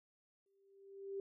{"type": "tone with exponential growth", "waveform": "sine", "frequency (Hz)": 393.1, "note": "G4", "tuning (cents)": 5, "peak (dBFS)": -38, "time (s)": [0.46, 1.2], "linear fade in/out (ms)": 2, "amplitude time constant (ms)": 160, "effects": []}